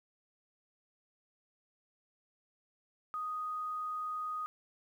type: tone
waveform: sine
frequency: 1244.5 Hz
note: D#6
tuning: in tune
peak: -35 dBFS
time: 3.14-4.46 s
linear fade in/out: 0 ms
effects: 11-bit